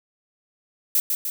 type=noise with echo; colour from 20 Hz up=violet; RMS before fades=-19 dBFS; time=0.95-1 s; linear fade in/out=2 ms; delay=150 ms; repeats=2; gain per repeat=-4 dB; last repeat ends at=1.3 s; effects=none